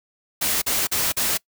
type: noise bursts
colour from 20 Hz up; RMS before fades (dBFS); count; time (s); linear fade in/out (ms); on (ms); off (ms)
white; -22; 4; 0.41-1.376; 10; 210; 42
effects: noise-tail reverb RT60 0.1 s tail -24 dB re dry